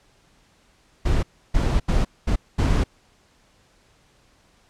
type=noise bursts at uneven times; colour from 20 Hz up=brown; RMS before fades=-19 dBFS; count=5; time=1.05-1.23 / 1.54-1.8 / 1.88-2.05 / 2.27-2.36 / 2.58-2.84 s; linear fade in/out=10 ms; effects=pink hiss -59 dBFS RMS until 4.69 s + low-pass 8000 Hz 12 dB/octave